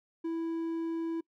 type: tone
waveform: triangle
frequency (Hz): 329.6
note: E4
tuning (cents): 0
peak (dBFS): -29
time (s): 0.24-1.21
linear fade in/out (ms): 10
effects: noise-tail reverb RT60 0.1 s tail -24 dB re dry